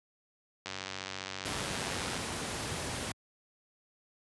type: click train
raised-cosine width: 0.2 ms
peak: -20 dBFS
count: 145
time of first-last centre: 0.66-2.176 s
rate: 95 Hz
type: noise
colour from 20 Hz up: pink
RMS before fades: -36 dBFS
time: 1.45-3.12 s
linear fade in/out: 5 ms
effects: high-pass 80 Hz 12 dB/octave + resampled to 24000 Hz